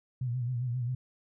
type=tone with vibrato; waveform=sine; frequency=123.2 Hz; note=B2; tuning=4 cents flat; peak=-29 dBFS; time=0.21-0.95 s; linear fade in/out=5 ms; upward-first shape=sine; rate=7.5 Hz; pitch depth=78 cents each way; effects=none